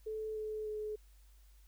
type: tone with pitch steps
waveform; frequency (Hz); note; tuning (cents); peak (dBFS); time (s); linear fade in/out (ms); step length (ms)
sine; 435.2 / 430.7 / 426.2; A4 / A4 / G#4; -19 / -37 / +45; -37; 0.06-0.96; 10; 300
effects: added 50 Hz sine -58 dBFS peak until 1.67 s + white hiss -71 dBFS RMS until 1.67 s